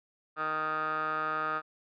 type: tone with band-pass filter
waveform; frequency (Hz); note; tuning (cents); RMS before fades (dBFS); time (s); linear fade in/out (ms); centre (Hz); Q
15% pulse; 155.56; D#3; 0; -32; 0.36-1.62; 50; 1200; 9.8
effects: resampled to 11025 Hz